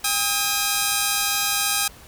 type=tone pair together; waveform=5% pulse; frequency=806 / 1266.4 Hz; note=G5 / D#6; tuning=+48 / +30 cents; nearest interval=minor sixth; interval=782 cents; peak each=-11 dBFS; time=0.04-1.88 s; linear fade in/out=5 ms; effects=pink hiss -46 dBFS RMS until 2.07 s